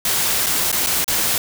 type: noise with dropouts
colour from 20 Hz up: white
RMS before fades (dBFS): -19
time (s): 0.05-1.38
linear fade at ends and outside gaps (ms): 2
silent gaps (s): 0.462-0.466 / 0.716-0.726 / 0.863-0.869 / 1.044-1.079
effects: none